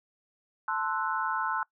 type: chord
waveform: sine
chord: F# half-diminished seventh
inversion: first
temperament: equal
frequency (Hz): 880 / 1046.5 / 1318.5 / 1480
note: A5 / C6 / E6 / F#6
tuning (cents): 0 / 0 / 0 / 0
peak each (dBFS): -33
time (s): 0.68-1.63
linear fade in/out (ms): 2
effects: noise-tail reverb RT60 0.1 s tail -22 dB re dry